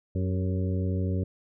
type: harmonic tone with a mistuned harmonic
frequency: 92.5 Hz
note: F#2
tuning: in tune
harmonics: 1 / 2 / 3 / 4 / 5 / 6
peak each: -26 / -32 / -36 / -38 / -40 / -42 dBFS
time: 0.15-1.24 s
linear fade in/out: 5 ms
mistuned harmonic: 4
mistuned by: +59 cents
effects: none

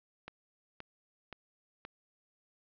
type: click train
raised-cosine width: 0.3 ms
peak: -27 dBFS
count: 4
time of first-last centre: 0.28-1.851 s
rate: 1.91 Hz
effects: low-pass 4000 Hz 12 dB/octave

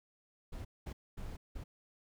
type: noise bursts at uneven times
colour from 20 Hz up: brown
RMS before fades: -43 dBFS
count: 4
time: 0.52-0.65 / 0.86-0.93 / 1.17-1.37 / 1.55-1.64 s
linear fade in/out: 10 ms
effects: none

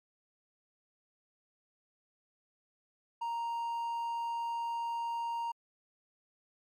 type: tone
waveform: triangle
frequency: 932.3 Hz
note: A#5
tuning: in tune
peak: -31 dBFS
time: 3.21-5.52 s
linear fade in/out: 10 ms
effects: MP3 96 kbps

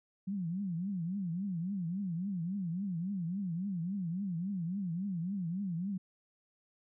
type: tone with vibrato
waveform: sine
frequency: 182.5 Hz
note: F#3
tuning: 24 cents flat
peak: -33 dBFS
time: 0.27-5.98 s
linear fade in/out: 10 ms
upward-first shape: triangle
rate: 3.6 Hz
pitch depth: 230 cents each way
effects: none

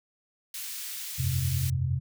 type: high-pass noise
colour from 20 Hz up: white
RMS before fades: -37 dBFS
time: 0.54-1.7 s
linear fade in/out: 2 ms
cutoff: 2200 Hz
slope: 12 dB/octave
type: chord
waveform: sine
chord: F suspended second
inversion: none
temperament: equal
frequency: 87.31 / 98 / 130.81 Hz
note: F2 / G2 / C3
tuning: 0 / 0 / 0 cents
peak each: -30 / -33 / -27 dBFS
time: 1.18-2 s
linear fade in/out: 20 ms
effects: none

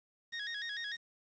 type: tone with vibrato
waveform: 25% pulse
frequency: 1760 Hz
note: A6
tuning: in tune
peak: -34 dBFS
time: 0.32-0.97 s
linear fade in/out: 20 ms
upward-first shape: square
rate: 6.7 Hz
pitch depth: 93 cents each way
effects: resampled to 16000 Hz + 10-bit

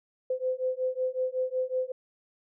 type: beating tone pair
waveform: sine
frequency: 510 / 515.4 Hz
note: C5 / C5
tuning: -44 / -26 cents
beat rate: 5.4 Hz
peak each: -30 dBFS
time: 0.3-1.92 s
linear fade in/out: 5 ms
effects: none

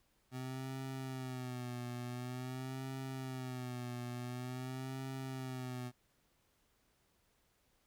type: tone with vibrato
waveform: 25% pulse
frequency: 127.4 Hz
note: C3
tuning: 46 cents flat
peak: -37 dBFS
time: 0.31-5.92 s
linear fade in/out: 50 ms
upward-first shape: sine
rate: 0.47 Hz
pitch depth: 73 cents each way
effects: pink hiss -75 dBFS RMS until 7.86 s

